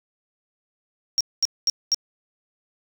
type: tone bursts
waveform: sine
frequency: 5588 Hz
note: F8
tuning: in tune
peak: -15 dBFS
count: 4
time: 1.18-1.944 s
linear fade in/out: 0 ms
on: 26 ms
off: 220 ms
effects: tanh soft clip ceiling -13 dBFS